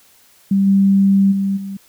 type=tone with level steps; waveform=sine; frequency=196 Hz; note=G3; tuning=in tune; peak=-11 / -9 / -15 / -24 dBFS; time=0.51-1.77 s; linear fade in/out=5 ms; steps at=0.66 / 1.31 / 1.56 s; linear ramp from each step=20 ms; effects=white hiss -51 dBFS RMS until 1.88 s